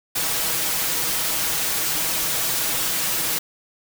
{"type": "noise with comb filter", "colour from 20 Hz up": "white", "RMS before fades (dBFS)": -23, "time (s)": [0.15, 3.39], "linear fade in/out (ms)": 10, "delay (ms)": 6.2, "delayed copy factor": 0.6, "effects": []}